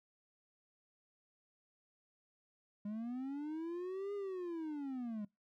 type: linear two-way sweep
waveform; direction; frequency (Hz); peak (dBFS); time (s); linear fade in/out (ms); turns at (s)
triangle; up then down; 202.4 to 410 to 202.4; -37; 2.85-5.25; 5; 4.14
effects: noise-tail reverb RT60 0.2 s tail -23 dB re dry